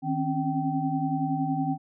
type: tone cluster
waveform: sine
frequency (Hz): 156.4 / 263.7 / 274.4 / 773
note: D#3 / C4 / C#4 / G5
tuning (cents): +9 / +14 / -17 / -24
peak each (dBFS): -30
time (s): 0.02-1.78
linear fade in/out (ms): 50
effects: none